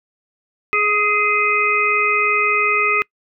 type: harmonic tone with a mistuned harmonic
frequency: 418.1 Hz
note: G#4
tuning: 12 cents sharp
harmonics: 1 / 3 / 5 / 6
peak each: -24 / -19 / -20 / -18 dBFS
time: 0.73-3.02 s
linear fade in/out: 0 ms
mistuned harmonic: 5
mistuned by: -18 cents
effects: noise-tail reverb RT60 0.1 s tail -25 dB re dry